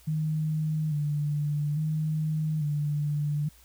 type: tone with vibrato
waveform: sine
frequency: 151.4 Hz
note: D#3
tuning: 47 cents flat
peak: -25 dBFS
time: 0.07-3.49 s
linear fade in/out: 10 ms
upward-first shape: square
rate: 0.59 Hz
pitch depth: 44 cents each way
effects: added 60 Hz sine -57 dBFS peak until 3.64 s + white hiss -58 dBFS RMS until 3.64 s